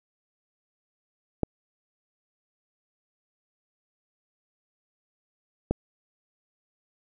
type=clicks; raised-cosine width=2 ms; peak=-10 dBFS; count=2; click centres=1.433 / 5.71 s; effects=none